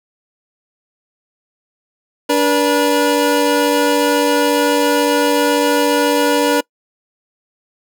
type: tone pair together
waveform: 25% pulse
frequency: 290 / 482.1 Hz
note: D4 / B4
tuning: -22 / -42 cents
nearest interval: major sixth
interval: 880 cents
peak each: -11 dBFS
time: 2.29-6.61 s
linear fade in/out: 10 ms
effects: noise-tail reverb RT60 0.1 s tail -24 dB re dry